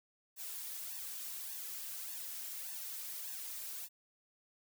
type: noise with flanger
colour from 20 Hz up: blue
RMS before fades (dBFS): -44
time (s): 0.36-3.89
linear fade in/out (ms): 50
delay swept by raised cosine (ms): 1.1 to 3.3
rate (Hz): 1.7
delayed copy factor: +0.75
effects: none